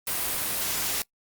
white noise, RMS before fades -28 dBFS, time 0.07-1.02 s, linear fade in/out 2 ms, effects noise-tail reverb RT60 0.1 s tail -23 dB re dry + Opus 32 kbps

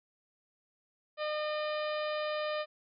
harmonic tone with a mistuned harmonic, 607 Hz, D#5, 43 cents flat, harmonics 1 / 2 / 3 / 4 / 5 / 6 / 7 / 8, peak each -33 / -39 / -43 / -45 / -47 / -49 / -50 / -51 dBFS, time 1.17-2.66 s, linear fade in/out 50 ms, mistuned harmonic 7, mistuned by -69 cents, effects none

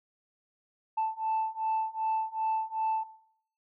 sine beating tone pair, 880 / 882.6 Hz, A5 / A5, 0 / +5 cents, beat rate 2.6 Hz, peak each -30 dBFS, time 0.97-3.04 s, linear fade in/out 10 ms, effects noise-tail reverb RT60 0.6 s tail -17 dB re dry + tanh soft clip ceiling -23 dBFS

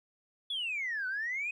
sine exponential two-way sweep, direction down then up, 3477 to 1480 to 2550 Hz, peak -31 dBFS, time 0.5-1.51 s, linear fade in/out 5 ms, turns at 1.07 s, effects tanh soft clip ceiling -28 dBFS + 12-bit

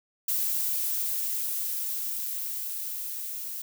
violet noise with level ramp, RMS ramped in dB -27 to -36 dBFS, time 0.28-3.62 s, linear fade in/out 5 ms, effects none

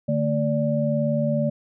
sine tone cluster, 147.3 / 225.2 / 584 Hz, D3 / A3 / D5, +6 / +40 / -10 cents, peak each -24 dBFS, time 0.08-1.5 s, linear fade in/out 10 ms, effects none

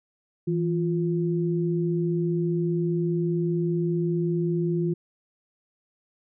sine tone pair together, 164.81 / 349.9 Hz, E3 / F4, 0 / +3 cents, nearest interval octave + minor second, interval 1303 cents, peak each -24 / -26 dBFS, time 0.47-4.94 s, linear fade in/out 10 ms, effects none

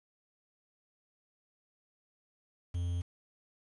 triangle tone with quantisation, 87.31 Hz, F2, in tune, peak -29 dBFS, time 2.74-3.02 s, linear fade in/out 10 ms, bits 9, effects resampled to 24000 Hz

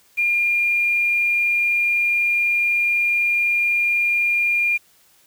sine tone with quantisation, 2408 Hz, D7, 43 cents sharp, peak -16 dBFS, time 0.17-4.78 s, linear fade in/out 20 ms, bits 7, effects white hiss -56 dBFS RMS until 5.26 s

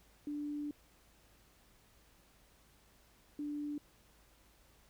sine tone bursts at uneven times, 293.7 Hz, D4, in tune, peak -37 dBFS, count 2, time 0.27-0.71 / 3.39-3.78 s, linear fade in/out 2 ms, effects added 54 Hz sine -70 dBFS peak until 4.89 s + pink hiss -67 dBFS RMS until 4.89 s

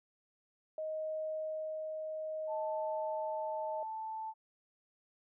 sine tone with tremolo, 626 Hz, D#5, 10 cents sharp, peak -35 dBFS, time 0.78-3.83 s, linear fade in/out 2 ms, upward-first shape sine, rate 0.62 Hz, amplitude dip 25%
sine tone, 880 Hz, A5, in tune, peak -38 dBFS, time 2.47-4.34 s, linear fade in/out 50 ms
effects none

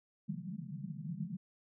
white band-pass noise, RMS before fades -42 dBFS, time 0.28-1.37 s, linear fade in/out 10 ms, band 140 to 210 Hz, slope 96 dB/octave, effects none

